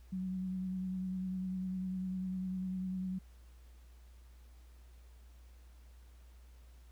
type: tone with vibrato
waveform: sine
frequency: 186 Hz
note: F#3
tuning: 9 cents sharp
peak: -35 dBFS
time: 0.12-3.19 s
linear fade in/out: 10 ms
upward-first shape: sine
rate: 10 Hz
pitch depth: 22 cents each way
effects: added 60 Hz sine -54 dBFS peak until 6.91 s + pink hiss -69 dBFS RMS until 6.91 s